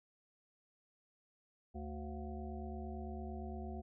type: harmonic tone with a mistuned harmonic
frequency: 73.8 Hz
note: D2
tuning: 9 cents sharp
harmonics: 1 / 3 / 5 / 7 / 9 / 10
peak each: -44 / -47 / -50 / -59 / -52 / -54 dBFS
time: 1.74-3.82 s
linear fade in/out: 20 ms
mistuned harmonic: 9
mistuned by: +64 cents
effects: none